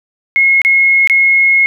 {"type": "tone with dropouts", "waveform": "sine", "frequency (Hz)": 2165, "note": "C#7", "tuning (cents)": -41, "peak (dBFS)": -6, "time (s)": [0.36, 1.66], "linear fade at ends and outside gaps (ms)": 0, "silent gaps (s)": [[0.617, 0.649], [1.074, 1.098]], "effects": []}